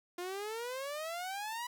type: exponential sweep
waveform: sawtooth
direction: up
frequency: 347.5 to 987.8 Hz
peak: -34 dBFS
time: 0.18-1.67 s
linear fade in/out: 5 ms
effects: 11-bit